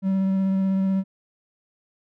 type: tone with vibrato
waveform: triangle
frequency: 191.9 Hz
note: G3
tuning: 37 cents flat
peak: -17 dBFS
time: 0.02-1.04 s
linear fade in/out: 50 ms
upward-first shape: sine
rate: 16 Hz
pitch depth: 12 cents each way
effects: none